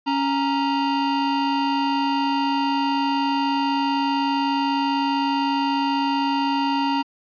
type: tone pair together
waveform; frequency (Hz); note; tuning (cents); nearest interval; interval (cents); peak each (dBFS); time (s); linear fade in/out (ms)
square; 277.5 / 932.3; C#4 / A#5; +2 / 0; octave + major sixth; 2098; -23; 0.06-7.03; 20
effects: resampled to 11025 Hz